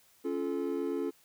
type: chord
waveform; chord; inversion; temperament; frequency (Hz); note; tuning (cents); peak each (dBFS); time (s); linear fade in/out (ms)
triangle; Db augmented; none; just; 277.2 / 346.5 / 433.1; Db4 / F4 / A4; 0 / -14 / -27; -33; 0.24-1.11; 20
effects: white hiss -64 dBFS RMS until 1.24 s